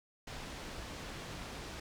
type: low-pass noise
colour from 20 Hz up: pink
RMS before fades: -45 dBFS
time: 0.27-1.8 s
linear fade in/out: 5 ms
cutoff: 6100 Hz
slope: 12 dB/octave
effects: none